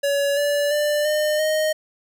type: tone with pitch steps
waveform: square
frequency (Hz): 565 / 578.5 / 592.4 / 606.6 / 621.1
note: C#5 / D5 / D5 / D#5 / D#5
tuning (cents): +33 / -26 / +15 / -44 / -3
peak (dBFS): -19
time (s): 0.03-1.73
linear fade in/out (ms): 10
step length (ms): 340
effects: none